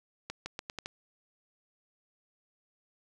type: accelerating click train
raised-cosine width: 0.2 ms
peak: -20 dBFS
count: 6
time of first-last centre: 0.3-0.859 s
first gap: 160 ms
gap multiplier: 0.82
effects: none